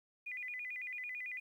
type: tone with vibrato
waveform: sine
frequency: 2217 Hz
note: C#7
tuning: in tune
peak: -40 dBFS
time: 0.26-1.4 s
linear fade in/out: 10 ms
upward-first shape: square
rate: 9 Hz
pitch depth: 170 cents each way
effects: 12-bit